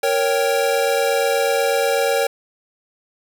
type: chord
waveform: square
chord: G diminished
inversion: first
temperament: equal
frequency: 466.2 / 554.4 / 784 Hz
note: Bb4 / Db5 / G5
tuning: 0 / 0 / 0 cents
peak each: -21 / -20 / -24 dBFS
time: 0.03-2.27 s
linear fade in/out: 5 ms
effects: none